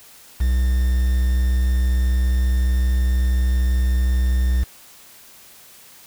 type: tone with quantisation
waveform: triangle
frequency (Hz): 62.7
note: B1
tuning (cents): +27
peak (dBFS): -13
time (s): 0.4-4.64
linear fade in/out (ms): 10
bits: 6
effects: white hiss -46 dBFS RMS until 6.06 s